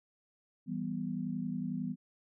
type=chord; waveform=sine; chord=E minor; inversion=none; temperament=equal; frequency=164.81 / 196 / 246.9 Hz; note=E3 / G3 / B3; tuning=0 / 0 / 0 cents; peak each=-39 / -38 / -37 dBFS; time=0.66-1.96 s; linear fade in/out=50 ms; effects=none